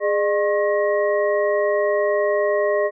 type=tone cluster; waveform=sine; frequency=414.3 / 605 / 1082 / 1890 Hz; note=G#4 / D#5 / C#6 / A#6; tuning=-4 / -49 / -42 / +23 cents; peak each=-21 / -19 / -28 / -28 dBFS; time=0-2.91 s; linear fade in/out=50 ms; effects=none